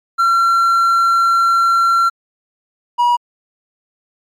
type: tone pair in turn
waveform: triangle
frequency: 1363 / 963.8 Hz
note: F6 / B5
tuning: -43 / -43 cents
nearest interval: tritone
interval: 600 cents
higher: first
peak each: -8 dBFS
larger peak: neither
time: 0.18-2.1 / 2.98-3.17 s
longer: first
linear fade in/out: 20 ms
effects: MP3 96 kbps